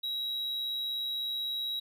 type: tone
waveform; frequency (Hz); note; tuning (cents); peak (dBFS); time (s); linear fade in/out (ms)
triangle; 3859; B7; -41; -30; 0.03-1.8; 10
effects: none